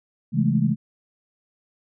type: chord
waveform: sine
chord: A major seventh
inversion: first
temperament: equal with one note detuned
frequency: 135.11 / 164.81 / 207.7 / 220 Hz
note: C#3 / E3 / G#3 / A3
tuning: -44 / 0 / 0 / 0 cents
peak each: -23 dBFS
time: 0.32-0.76 s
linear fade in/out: 50 ms
effects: none